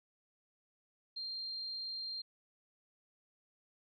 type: tone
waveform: sine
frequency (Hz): 4186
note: C8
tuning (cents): 0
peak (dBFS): -39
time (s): 1.16-2.22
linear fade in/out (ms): 10
effects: none